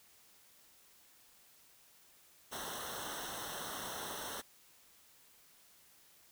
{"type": "noise with comb filter", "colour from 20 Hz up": "pink", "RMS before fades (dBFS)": -43, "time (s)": [2.51, 4.42], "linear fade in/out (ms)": 20, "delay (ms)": 0.42, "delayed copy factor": -0.9, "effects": ["white hiss -64 dBFS RMS until 6.31 s"]}